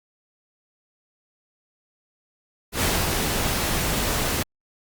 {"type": "noise with ADSR envelope", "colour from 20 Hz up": "pink", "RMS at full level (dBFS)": -21, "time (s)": [2.72, 4.43], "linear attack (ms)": 100, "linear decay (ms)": 250, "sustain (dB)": -3, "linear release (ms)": 6, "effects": ["Opus 48 kbps"]}